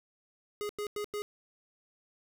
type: tone bursts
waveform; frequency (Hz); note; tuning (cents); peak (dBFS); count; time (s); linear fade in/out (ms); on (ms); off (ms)
square; 415.3; G#4; 0; -34; 4; 0.61-1.22; 0; 82; 94
effects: none